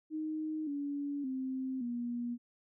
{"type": "tone with pitch steps", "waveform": "sine", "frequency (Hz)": [311.1, 285.3, 261.6, 239.9], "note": ["D#4", "C#4", "C4", "A#3"], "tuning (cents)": [0, 50, 0, 50], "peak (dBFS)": -34, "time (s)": [0.1, 2.38], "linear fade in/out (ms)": 50, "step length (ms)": 570, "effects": []}